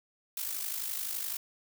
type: noise with amplitude modulation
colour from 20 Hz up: blue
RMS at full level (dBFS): -33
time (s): 0.37-1.37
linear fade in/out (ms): 2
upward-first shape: sine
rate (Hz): 51.7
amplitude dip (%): 60
effects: none